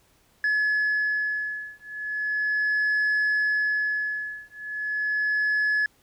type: beating tone pair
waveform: sine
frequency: 1705 / 1705.37 Hz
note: G#6 / G#6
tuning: +45 / +45 cents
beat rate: 0.37 Hz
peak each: -24 dBFS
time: 0.44-5.86 s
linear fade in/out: 2 ms
effects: tanh soft clip ceiling -19 dBFS + pink hiss -62 dBFS RMS until 6.02 s